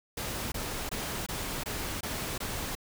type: noise bursts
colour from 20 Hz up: pink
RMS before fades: -35 dBFS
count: 7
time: 0.17-2.752 s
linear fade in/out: 5 ms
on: 350 ms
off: 22 ms
effects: none